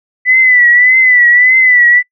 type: tone with vibrato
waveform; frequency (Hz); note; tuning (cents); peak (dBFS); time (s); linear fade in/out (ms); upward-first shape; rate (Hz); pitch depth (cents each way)
sine; 1988; B6; +11; -4; 0.25-2.03; 50; triangle; 1.7; 74
effects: noise-tail reverb RT60 0.1 s tail -24 dB re dry

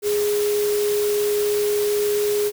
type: tone in noise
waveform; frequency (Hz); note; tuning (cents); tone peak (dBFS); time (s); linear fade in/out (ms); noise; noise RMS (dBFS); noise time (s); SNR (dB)
sine; 415.3; G#4; 0; -18; 0.02-2.52; 50; white; -30; 0.02-2.52; +9
effects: none

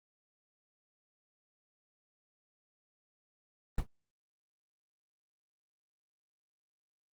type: noise with exponential decay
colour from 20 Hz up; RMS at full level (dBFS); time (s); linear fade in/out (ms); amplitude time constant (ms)
brown; -24; 3.78-3.87; 5; 19
effects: Opus 24 kbps

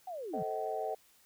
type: linear sweep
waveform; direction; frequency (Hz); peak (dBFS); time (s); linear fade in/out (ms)
sine; down; 772 to 136.2; -38; 0.07-0.43; 5
type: chord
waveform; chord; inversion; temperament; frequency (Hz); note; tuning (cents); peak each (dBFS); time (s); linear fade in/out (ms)
sine; A diminished seventh; none; just; 440 / 528 / 633.6 / 760.3; A4 / C5 / Eb5 / Gb5; 0 / +16 / +31 / +47; -38 / -43 / -38 / -37; 0.33-0.95; 10
effects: tanh soft clip ceiling -22 dBFS + white hiss -65 dBFS RMS until 1.25 s

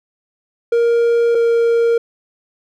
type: tone pair in turn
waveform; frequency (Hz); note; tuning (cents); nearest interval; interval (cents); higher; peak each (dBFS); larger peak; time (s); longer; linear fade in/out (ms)
triangle; 468.5 / 465.3; A#4 / A#4; +9 / -3; unison; 12; first; -9; neither; 0.72-1.35 / 1.35-1.98; neither; 5
effects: none

